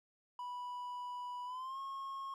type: tone with pitch glide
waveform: triangle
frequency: 984 to 1085.5 Hz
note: B5 to C#6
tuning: -7 to -37 cents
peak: -39 dBFS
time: 0.39-2.34 s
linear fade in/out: 2 ms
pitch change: +170 cents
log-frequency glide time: 1.45-1.79 s
effects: none